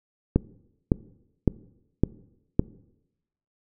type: click train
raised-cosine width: 3 ms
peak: -5 dBFS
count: 5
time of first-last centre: 0.36-2.595 s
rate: 1.79 Hz
effects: noise-tail reverb RT60 0.9 s tail -21 dB re dry